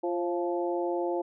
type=harmonic tone with a mistuned harmonic; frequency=173.5 Hz; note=F3; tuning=11 cents flat; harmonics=2 / 3 / 4 / 5; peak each=-29 / -33 / -35 / -37 dBFS; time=0.03-1.22 s; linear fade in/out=10 ms; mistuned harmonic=3; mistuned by=+41 cents; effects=none